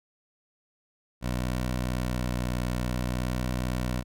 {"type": "tone with vibrato", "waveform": "15% pulse", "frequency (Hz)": 61.74, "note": "B1", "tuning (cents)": 0, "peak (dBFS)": -21, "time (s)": [1.21, 4.04], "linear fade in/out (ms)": 50, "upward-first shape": "triangle", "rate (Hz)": 0.54, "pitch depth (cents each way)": 17, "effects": []}